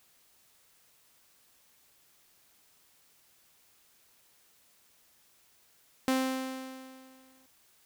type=tone with exponential decay; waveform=sawtooth; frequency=261.6 Hz; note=C4; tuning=in tune; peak=-20 dBFS; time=6.08-7.46 s; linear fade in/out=0 ms; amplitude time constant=300 ms; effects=white hiss -65 dBFS RMS until 7.85 s